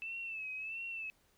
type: tone with vibrato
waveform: sine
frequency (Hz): 2628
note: E7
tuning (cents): -6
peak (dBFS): -39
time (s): 0.02-1.1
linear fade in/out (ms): 0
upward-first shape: sine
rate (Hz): 1.5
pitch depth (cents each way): 68
effects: pink hiss -71 dBFS RMS until 1.37 s